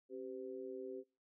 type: tone with amplitude modulation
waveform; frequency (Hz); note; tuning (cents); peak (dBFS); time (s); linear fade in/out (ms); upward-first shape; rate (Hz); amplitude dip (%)
sine; 388.8; G4; -14; -39; 0.09-1.04; 50; sine; 120; 100
effects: noise-tail reverb RT60 0.3 s tail -21 dB re dry